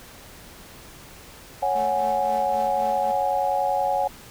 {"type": "chord", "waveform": "sine", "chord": "C# suspended fourth", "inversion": "none", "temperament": "equal", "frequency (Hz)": [554.4, 740, 830.6], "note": ["C#5", "F#5", "G#5"], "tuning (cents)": [0, 0, 0], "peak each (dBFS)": [-26, -24, -24], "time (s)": [1.62, 4.08], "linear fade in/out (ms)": 10}
{"type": "tone with tremolo", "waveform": "sawtooth", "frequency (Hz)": 220, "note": "A3", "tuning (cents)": 0, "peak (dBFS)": -30, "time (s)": [1.75, 3.12], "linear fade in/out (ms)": 10, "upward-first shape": "triangle", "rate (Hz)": 3.8, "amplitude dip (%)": 75}
{"effects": ["pink hiss -45 dBFS RMS until 4.3 s"]}